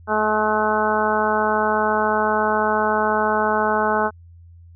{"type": "harmonic tone with a mistuned harmonic", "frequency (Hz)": 214.1, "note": "A3", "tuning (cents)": -47, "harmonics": [1, 2, 3, 4, 5, 6, 7], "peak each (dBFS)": [-27, -24, -24, -22, -25, -26, -25], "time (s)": [0.07, 4.11], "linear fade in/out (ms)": 50, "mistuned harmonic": 1, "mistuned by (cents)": 16, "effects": ["added 85 Hz sine -42 dBFS peak until 4.75 s"]}